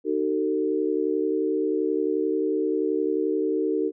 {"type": "tone cluster", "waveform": "sine", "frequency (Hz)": [307.8, 379.7, 450.6], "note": ["D#4", "F#4", "A4"], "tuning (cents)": [-19, 45, 41], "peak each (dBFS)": -26, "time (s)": [0.04, 3.92], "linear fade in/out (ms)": 50, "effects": []}